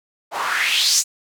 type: noise with band-pass filter sweep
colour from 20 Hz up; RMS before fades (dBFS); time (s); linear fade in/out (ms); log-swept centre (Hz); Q
white; -19; 0.31-1.04; 50; 740 to 7400; 3.5
effects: none